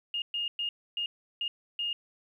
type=tone bursts at uneven times; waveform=sine; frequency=2841 Hz; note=F7; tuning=29 cents sharp; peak=-29 dBFS; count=6; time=0.14-0.22 / 0.34-0.48 / 0.59-0.69 / 0.97-1.06 / 1.41-1.48 / 1.79-1.93 s; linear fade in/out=2 ms; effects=11-bit